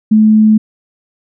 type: tone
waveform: sine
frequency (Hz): 216.1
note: A3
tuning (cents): -31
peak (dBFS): -4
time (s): 0.11-0.58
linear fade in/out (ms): 10
effects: none